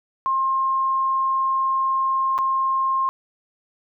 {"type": "tone with dropouts", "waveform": "sine", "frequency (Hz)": 1064, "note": "C6", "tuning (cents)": 29, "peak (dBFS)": -18, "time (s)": [0.26, 3.09], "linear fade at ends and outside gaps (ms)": 0, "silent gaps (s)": [2.38, 2.387], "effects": []}